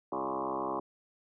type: tone with frequency modulation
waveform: sine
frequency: 700 Hz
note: F5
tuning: 4 cents sharp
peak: -31 dBFS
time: 0.12-0.8 s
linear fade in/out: 5 ms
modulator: 65.9 Hz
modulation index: 6.5
effects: none